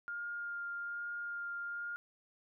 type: tone with vibrato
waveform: sine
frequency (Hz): 1408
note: F6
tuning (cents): +14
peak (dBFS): -38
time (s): 0.08-1.96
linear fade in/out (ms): 0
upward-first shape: sine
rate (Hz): 1.2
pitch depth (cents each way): 10
effects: none